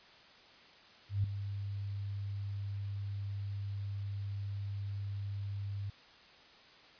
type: tone with ADSR envelope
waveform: sine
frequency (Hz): 100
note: G2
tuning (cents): +35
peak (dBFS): -26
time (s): 1.09-5.9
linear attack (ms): 150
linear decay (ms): 3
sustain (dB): -10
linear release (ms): 4
effects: white hiss -58 dBFS RMS until 6.99 s + resampled to 11025 Hz